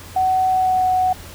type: tone with pitch glide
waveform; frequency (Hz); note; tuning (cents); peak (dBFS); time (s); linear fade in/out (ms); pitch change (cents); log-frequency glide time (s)
sine; 750 to 741; F#5 to F#5; +23 to +2; -14; 0.16-1.13; 5; -21; 0.49-0.85
effects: added 86 Hz sine -39 dBFS peak until 1.34 s + pink hiss -39 dBFS RMS until 1.34 s